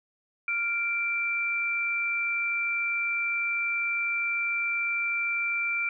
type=tone pair together; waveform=sine; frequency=1396.7 / 2349 Hz; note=F6 / D7; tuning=0 / 0 cents; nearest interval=major sixth; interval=900 cents; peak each=-33 / -26 dBFS; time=0.48-5.89 s; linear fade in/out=2 ms; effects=none